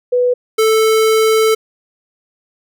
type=tone pair in turn; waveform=sine / square; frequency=493.9 / 440 Hz; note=B4 / A4; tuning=0 / 0 cents; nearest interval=major second; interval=200 cents; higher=first; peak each=-10 dBFS; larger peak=neither; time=0.12-0.34 / 0.58-1.55 s; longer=second; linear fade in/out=10 ms; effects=none